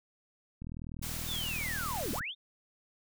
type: click train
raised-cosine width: 5 ms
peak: -30 dBFS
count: 65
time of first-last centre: 0.62-2.208 s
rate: 40.3 Hz
type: noise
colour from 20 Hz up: white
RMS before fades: -40 dBFS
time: 1.02-2.2 s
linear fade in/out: 10 ms
type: linear two-way sweep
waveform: sine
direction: down then up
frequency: 3729 to 188.5 to 3729 Hz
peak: -35 dBFS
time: 1.26-2.35 s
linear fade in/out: 50 ms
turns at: 2.12 s
effects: none